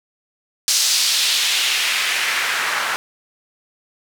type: noise with band-pass filter sweep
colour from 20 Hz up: white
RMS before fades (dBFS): -19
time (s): 0.68-2.96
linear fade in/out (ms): 0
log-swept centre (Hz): 5400 to 1300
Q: 1.5
effects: none